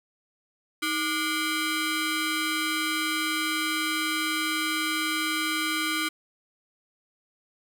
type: ring-modulated tone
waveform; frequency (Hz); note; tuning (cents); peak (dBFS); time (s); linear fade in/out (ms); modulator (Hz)
15% pulse; 880; A5; 0; -16; 0.82-6.09; 10; 564
effects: none